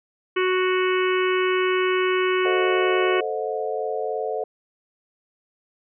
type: harmonic tone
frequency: 370 Hz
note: F#4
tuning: in tune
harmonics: 1 / 3 / 4 / 5 / 6 / 7 / 8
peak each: -20 / -27 / -30 / -32 / -30 / -33 / -33 dBFS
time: 0.36-3.21 s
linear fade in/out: 10 ms
type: chord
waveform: sine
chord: A diminished seventh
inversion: none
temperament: equal with one note detuned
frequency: 440 / 523.3 / 622.3 / 725.2 Hz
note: A4 / C5 / Eb5 / Gb5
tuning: 0 / 0 / 0 / -35 cents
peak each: -27 / -30 / -31 / -30 dBFS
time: 2.45-4.44 s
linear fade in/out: 2 ms
effects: none